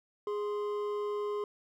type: tone pair together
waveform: triangle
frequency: 414.7 / 1045 Hz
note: G#4 / C6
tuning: -3 / -2 cents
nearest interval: octave + major third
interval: 1601 cents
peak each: -30 / -39 dBFS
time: 0.27-1.44 s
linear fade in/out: 2 ms
effects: none